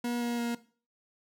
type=tone with pitch steps; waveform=40% pulse; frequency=240 / 238.1 / 236.1 Hz; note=B3 / A#3 / A#3; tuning=-49 / +37 / +22 cents; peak=-29 dBFS; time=0.04-0.55 s; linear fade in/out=5 ms; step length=170 ms; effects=noise-tail reverb RT60 0.4 s tail -17 dB re dry